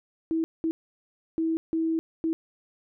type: tone bursts at uneven times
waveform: sine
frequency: 324.6 Hz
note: E4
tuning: 27 cents flat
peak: -23 dBFS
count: 5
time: 0.31-0.44 / 0.64-0.71 / 1.38-1.57 / 1.73-1.99 / 2.24-2.33 s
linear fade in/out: 0 ms
effects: none